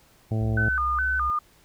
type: harmonic tone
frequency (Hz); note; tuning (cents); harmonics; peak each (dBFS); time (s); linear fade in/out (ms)
110; A2; 0; 1 / 2 / 3 / 4 / 5 / 6 / 7; -23 / -31 / -36 / -38 / -41 / -40 / -43; 0.31-0.69; 5
type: tone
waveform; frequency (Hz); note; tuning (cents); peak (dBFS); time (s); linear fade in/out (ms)
sine; 65.41; C2; 0; -30; 0.41-1.3; 0
type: tone with vibrato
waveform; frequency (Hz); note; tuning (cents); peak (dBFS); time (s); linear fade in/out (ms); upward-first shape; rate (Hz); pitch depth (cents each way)
sine; 1357; E6; +50; -22; 0.57-1.39; 5; square; 2.4; 190
effects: pink hiss -58 dBFS RMS until 1.64 s